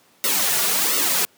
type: noise with flanger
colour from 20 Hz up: white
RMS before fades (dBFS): -20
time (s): 0.24-1.25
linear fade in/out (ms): 0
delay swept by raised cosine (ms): 1.2 to 3.9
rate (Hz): 1.4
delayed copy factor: -0.9
effects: pink hiss -56 dBFS RMS until 1.37 s + high-pass 200 Hz 12 dB/octave